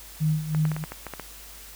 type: tone with tremolo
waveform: sine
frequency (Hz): 155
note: D#3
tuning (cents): -6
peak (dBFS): -19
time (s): 0.2-0.85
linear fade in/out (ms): 20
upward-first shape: sine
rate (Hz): 3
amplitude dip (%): 75
type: clicks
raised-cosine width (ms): 0.5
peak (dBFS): -19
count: 9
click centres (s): 0.548 / 0.653 / 0.717 / 0.765 / 0.839 / 0.92 / 1.067 / 1.137 / 1.197
effects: added 50 Hz sine -48 dBFS peak until 1.75 s + white hiss -45 dBFS RMS until 1.75 s